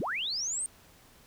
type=linear sweep; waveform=sine; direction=up; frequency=117.6 to 8830 Hz; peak=-30 dBFS; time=0-0.66 s; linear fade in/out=0 ms; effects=pink hiss -58 dBFS RMS until 1.26 s